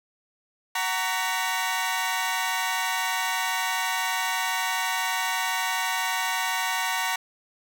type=tone cluster; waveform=20% pulse; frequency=746 / 926 / 1129 / 1972 Hz; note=F#5 / A#5 / C#6 / B6; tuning=+14 / -12 / +31 / -3 cents; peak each=-26 / -23 / -27 / -28 dBFS; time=0.75-7.16 s; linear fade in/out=5 ms; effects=none